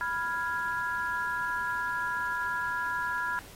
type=chord; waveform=sine; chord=F diminished; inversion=second; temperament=equal; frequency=987.8 / 1396.9 / 1661.2 Hz; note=Cb6 / F6 / Ab6; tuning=0 / 0 / 0 cents; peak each=-33 dBFS; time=0.01-3.39 s; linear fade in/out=0 ms; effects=pink hiss -50 dBFS RMS until 3.55 s + AAC 48 kbps